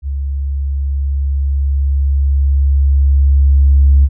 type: tone with level ramp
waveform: sine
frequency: 69.3 Hz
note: C#2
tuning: in tune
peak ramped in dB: -16 to -3 dBFS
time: 0.02-4.09 s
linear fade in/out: 50 ms
effects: tanh soft clip ceiling -1 dBFS